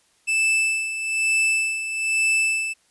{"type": "tone with tremolo", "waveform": "45% pulse", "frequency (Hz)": 2637, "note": "E7", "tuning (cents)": 0, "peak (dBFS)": -17, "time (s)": [0.27, 2.74], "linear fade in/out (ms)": 20, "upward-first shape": "sine", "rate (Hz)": 1.1, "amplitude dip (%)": 65, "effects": ["white hiss -62 dBFS RMS until 2.9 s", "resampled to 24000 Hz"]}